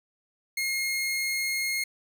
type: tone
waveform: sawtooth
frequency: 2147 Hz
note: C7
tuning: 44 cents sharp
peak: -23 dBFS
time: 0.57-1.84 s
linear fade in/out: 5 ms
effects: none